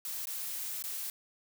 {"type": "noise with dropouts", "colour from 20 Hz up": "blue", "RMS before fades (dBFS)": -38, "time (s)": [0.05, 1.1], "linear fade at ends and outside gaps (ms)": 1, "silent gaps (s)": [[0.255, 0.271], [0.824, 0.839]], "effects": []}